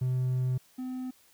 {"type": "tone pair in turn", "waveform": "triangle", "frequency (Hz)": [127.7, 255.4], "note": ["C3", "C4"], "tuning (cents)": [-42, -42], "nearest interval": "octave", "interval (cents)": 1200, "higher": "second", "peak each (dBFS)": [-23, -31], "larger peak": "first", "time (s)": [[0.01, 0.58], [0.78, 1.11]], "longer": "first", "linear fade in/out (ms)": 10, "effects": ["tanh soft clip ceiling -19 dBFS", "white hiss -62 dBFS RMS until 1.33 s"]}